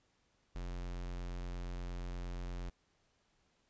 square tone, 44.26 Hz, F1, 24 cents sharp, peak -40 dBFS, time 0.55-2.7 s, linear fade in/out 10 ms, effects pink hiss -75 dBFS RMS until 3.69 s + resampled to 16000 Hz

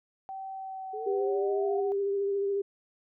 sine tone with pitch glide, 770 to 742.9 Hz, G5 to F#5, -31 to +7 cents, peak -36 dBFS, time 0.29-1.92 s, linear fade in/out 0 ms, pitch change -62 cents, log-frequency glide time 0.53-1.57 s
sine linear sweep, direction up, 415.3 to 724 Hz, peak -35 dBFS, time 0.93-1.81 s, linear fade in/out 10 ms
sine tone with vibrato, 398.3 Hz, G4, 28 cents sharp, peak -26 dBFS, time 1.06-2.62 s, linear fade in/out 10 ms, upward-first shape triangle, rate 14 Hz, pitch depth 26 cents each way
effects none

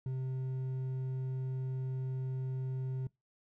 triangle tone with hard clipping, 130.4 Hz, C3, 5 cents flat, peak -35 dBFS, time 0.06-3.07 s, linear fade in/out 2 ms, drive 7 dB, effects noise-tail reverb RT60 0.2 s tail -24 dB re dry

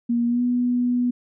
sine tone with pitch glide, 236.8 to 245.3 Hz, A#3 to B3, +27 to -12 cents, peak -18 dBFS, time 0.09-1.11 s, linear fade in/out 10 ms, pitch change +61 cents, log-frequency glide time 0.27-0.42 s, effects none

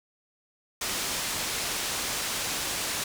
white low-pass noise, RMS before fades -31 dBFS, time 0.81-3.04 s, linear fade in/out 5 ms, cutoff 8200 Hz, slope 12 dB/octave, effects none

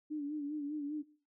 sine tone with vibrato, 294.6 Hz, D4, 6 cents sharp, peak -35 dBFS, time 0.1-1.03 s, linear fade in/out 20 ms, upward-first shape sine, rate 5 Hz, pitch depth 65 cents each way, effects noise-tail reverb RT60 0.4 s tail -18 dB re dry

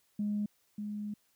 sine tone pair in turn, 207.7 / 208.5 Hz, G#3 / G#3, 0 / +7 cents, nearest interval unison, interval 7 cents, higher second, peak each -29 / -35 dBFS, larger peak first, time 0.19-0.46 / 0.78-1.14 s, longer second, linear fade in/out 5 ms, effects tanh soft clip ceiling -25 dBFS + white hiss -72 dBFS RMS until 1.35 s

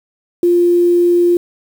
sine tone with quantisation, 349.2 Hz, F4, in tune, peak -8 dBFS, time 0.43-1.37 s, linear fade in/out 2 ms, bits 6, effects none

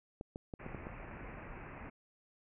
clicks, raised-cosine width 2 ms, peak -29 dBFS, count 6, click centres 0.211 / 0.359 / 0.538 / 0.664 / 0.747 / 0.869 s
pink low-pass noise, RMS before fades -48 dBFS, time 0.59-1.9 s, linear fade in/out 10 ms, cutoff 2600 Hz, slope 96 dB/octave
effects none

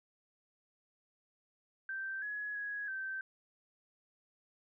sine tone with pitch steps, 1563 / 1683 / 1665 / 1553 Hz, G6 / G#6 / G#6 / G6, -6 / +23 / +4 / -17 cents, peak -37 dBFS, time 1.89-3.21 s, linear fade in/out 2 ms, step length 330 ms, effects none

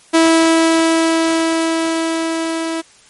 sawtooth tone with level ramp, 326.8 Hz, E4, 15 cents flat, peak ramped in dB -4 to -15 dBFS, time 0.13-2.82 s, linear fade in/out 20 ms, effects white hiss -47 dBFS RMS until 3.09 s + MP3 48 kbps

